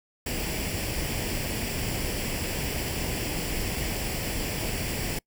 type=noise with comb filter; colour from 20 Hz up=pink; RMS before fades=-30 dBFS; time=0.26-5.19 s; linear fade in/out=5 ms; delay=0.39 ms; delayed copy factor=+0.6; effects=noise-tail reverb RT60 0.1 s tail -26 dB re dry